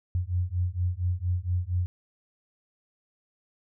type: beating tone pair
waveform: sine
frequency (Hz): 87.4 / 91.7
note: F2 / F#2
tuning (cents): +2 / -15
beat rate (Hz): 4.3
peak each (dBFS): -28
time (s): 0.15-1.86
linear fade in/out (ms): 0
effects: none